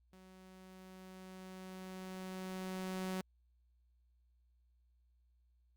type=tone with level ramp; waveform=sawtooth; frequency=186.8 Hz; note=F#3; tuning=17 cents sharp; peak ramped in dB=-54 to -33 dBFS; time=0.13-3.21 s; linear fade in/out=0 ms; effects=added 60 Hz sine -69 dBFS peak until 5.76 s + Opus 48 kbps